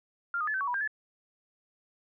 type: tone with pitch steps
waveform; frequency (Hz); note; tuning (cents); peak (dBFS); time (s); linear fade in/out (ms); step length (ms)
sine; 1394 / 1233 / 1724 / 1540 / 1123 / 979 / 1597 / 1723; F6 / D#6 / A6 / G6 / C#6 / B5 / G6 / A6; -4 / -16 / -36 / -31 / +22 / -15 / +32 / -37; -28; 0.34-0.876; 2; 67
effects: none